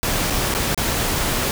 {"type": "noise with dropouts", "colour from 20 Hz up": "pink", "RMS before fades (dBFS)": -21, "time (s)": [0.03, 1.51], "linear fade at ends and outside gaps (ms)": 0, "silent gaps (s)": [[0.301, 0.305], [0.54, 0.549], [0.746, 0.776]], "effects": []}